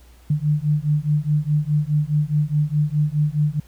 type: beating tone pair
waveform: sine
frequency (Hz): 147.3 / 152.1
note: D3 / D#3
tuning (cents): +6 / -39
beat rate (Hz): 4.8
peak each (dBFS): -20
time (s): 0.3-3.6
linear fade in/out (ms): 5
effects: added 60 Hz sine -46 dBFS peak until 3.67 s + pink hiss -55 dBFS RMS until 3.67 s